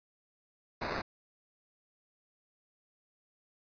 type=noise with sample-and-hold; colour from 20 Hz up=white; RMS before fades=-36 dBFS; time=0.81-1.02 s; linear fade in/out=10 ms; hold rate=3150 Hz; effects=resampled to 11025 Hz